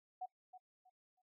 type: tone with echo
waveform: sine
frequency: 740 Hz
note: F#5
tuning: in tune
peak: -40 dBFS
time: 0.21-0.26 s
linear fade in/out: 10 ms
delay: 320 ms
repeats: 3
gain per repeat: -12 dB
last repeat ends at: 1.22 s
effects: noise-tail reverb RT60 0.1 s tail -22 dB re dry